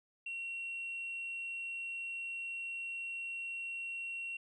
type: tone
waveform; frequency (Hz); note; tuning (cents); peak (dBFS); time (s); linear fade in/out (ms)
sine; 2734; F7; -37; -37; 0.26-4.37; 5
effects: tanh soft clip ceiling -35 dBFS